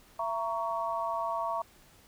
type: chord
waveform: sine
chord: A# diminished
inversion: second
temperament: just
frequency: 671.3 / 932.3 / 1118.8 Hz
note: E5 / A#5 / C#6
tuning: +31 / 0 / +16 cents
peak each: -34 dBFS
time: 0.19-1.62 s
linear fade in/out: 5 ms
effects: pink hiss -59 dBFS RMS until 2.07 s